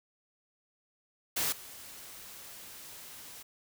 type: noise with level steps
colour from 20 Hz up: white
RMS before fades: -31 / -48 dBFS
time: 1.36-3.43 s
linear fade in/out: 10 ms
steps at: 1.52 s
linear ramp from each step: 5 ms
effects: none